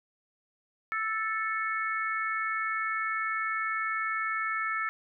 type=harmonic tone; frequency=440 Hz; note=A4; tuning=in tune; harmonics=3 / 4 / 5; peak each=-31 / -33 / -35 dBFS; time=0.92-4.89 s; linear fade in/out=0 ms; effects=none